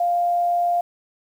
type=tone with amplitude modulation; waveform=sine; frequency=698.5 Hz; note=F5; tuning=in tune; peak=-16 dBFS; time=0-0.81 s; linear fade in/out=5 ms; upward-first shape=sine; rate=108 Hz; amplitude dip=25%; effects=8-bit